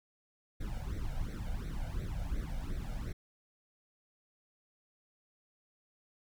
brown noise with flanger, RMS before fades -37 dBFS, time 0.6-3.13 s, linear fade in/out 10 ms, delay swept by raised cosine 0.5 to 1.39 ms, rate 2.8 Hz, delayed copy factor +0.9, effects none

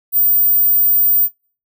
sine tone, 14710 Hz, A#9, 24 cents flat, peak -8 dBFS, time 0.12-1.29 s, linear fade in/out 50 ms, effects noise-tail reverb RT60 0.4 s tail -26 dB re dry + tanh soft clip ceiling -4 dBFS

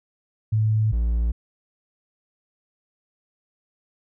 sine / triangle tone pair in turn, 108.8 / 57.4 Hz, A2 / A#1, -19 / -26 cents, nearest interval major seventh, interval 1107 cents, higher first, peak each -17 dBFS, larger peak neither, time 0.52-0.92 / 0.92-1.32 s, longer neither, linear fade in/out 10 ms, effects none

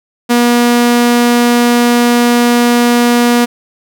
sawtooth tone, 240 Hz, B3, 49 cents flat, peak -3 dBFS, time 0.29-3.46 s, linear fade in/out 20 ms, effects none

